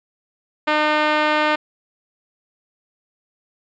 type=tone with band-pass filter; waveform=5% pulse; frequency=303.5 Hz; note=D#4; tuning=43 cents flat; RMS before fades=-18 dBFS; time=0.67-1.56 s; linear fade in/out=10 ms; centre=720 Hz; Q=0.59; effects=resampled to 16000 Hz